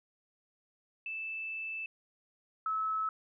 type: tone pair in turn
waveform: sine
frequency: 2637 / 1297.7 Hz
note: E7 / E6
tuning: 0 / -28 cents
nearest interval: octave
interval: 1228 cents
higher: first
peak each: -36 / -30 dBFS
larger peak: second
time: 1.06-1.86 / 2.66-3.09 s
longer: first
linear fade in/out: 2 ms
effects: none